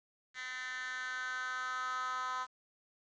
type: tone with high-pass filter sweep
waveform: 10% pulse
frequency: 255 Hz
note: C4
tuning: 44 cents flat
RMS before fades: -39 dBFS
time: 0.34-2.47 s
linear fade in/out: 50 ms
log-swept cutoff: 2000 to 1100 Hz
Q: 4.7
effects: resampled to 16000 Hz + 10-bit